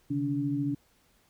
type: tone cluster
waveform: sine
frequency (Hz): 135.4 / 149.2 / 285.9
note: C#3 / D3 / D4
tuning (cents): -40 / +28 / -46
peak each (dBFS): -33 / -37 / -28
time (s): 0.1-0.75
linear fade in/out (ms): 10
effects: pink hiss -66 dBFS RMS until 1.29 s